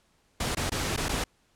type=noise with dropouts; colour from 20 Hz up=pink; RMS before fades=-29 dBFS; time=0.4-1.24 s; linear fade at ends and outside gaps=5 ms; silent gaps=0.55-0.569 / 0.697-0.718 / 0.964-0.974 / 1.085-1.091 s; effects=pink hiss -67 dBFS RMS until 1.55 s + low-pass 10000 Hz 12 dB/octave